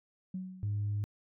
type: tone with exponential decay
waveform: sine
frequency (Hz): 186.1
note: F#3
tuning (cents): +10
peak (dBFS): -33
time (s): 0.34-1.03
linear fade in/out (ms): 5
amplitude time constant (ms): 150
type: tone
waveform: sine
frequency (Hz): 103.2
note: G#2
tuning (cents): -10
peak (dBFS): -29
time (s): 0.63-1.04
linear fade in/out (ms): 0
effects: tanh soft clip ceiling -27 dBFS